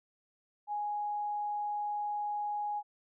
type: tone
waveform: sine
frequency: 830.6 Hz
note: G#5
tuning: in tune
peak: -32 dBFS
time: 0.67-2.83 s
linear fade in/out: 50 ms
effects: none